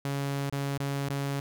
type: tone with dropouts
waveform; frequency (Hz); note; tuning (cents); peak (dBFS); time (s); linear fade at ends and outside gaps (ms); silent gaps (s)
sawtooth; 139.7; C#3; +14; -25; 0.05-1.4; 2; 0.498-0.525 / 0.777-0.801 / 1.086-1.099
effects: none